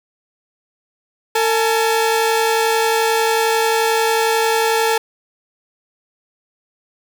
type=tone pair together; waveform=sawtooth; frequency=452.1 / 853 Hz; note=A4 / G#5; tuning=+47 / +46 cents; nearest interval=major seventh; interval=1099 cents; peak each=-12 / -15 dBFS; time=1.35-4.98 s; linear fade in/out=5 ms; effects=none